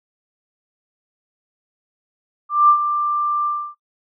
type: tone with ADSR envelope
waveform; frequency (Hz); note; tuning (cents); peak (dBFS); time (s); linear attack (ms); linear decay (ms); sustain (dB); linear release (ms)
sine; 1184; D6; +14; -7; 2.49-3.75; 200; 82; -10; 290
effects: noise-tail reverb RT60 0.1 s tail -22 dB re dry